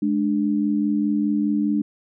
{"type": "tone pair together", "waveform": "sine", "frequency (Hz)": [210.3, 295.2], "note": ["G#3", "D4"], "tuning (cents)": [22, 9], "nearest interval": "tritone", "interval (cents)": 587, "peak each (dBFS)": -21, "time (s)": [0.02, 1.82], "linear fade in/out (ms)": 5, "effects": []}